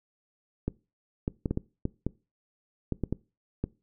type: clicks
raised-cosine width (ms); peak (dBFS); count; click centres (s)
3; -15; 11; 0.68 / 1.279 / 1.458 / 1.51 / 1.574 / 1.854 / 2.066 / 2.923 / 3.037 / 3.126 / 3.64
effects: noise-tail reverb RT60 0.3 s tail -22 dB re dry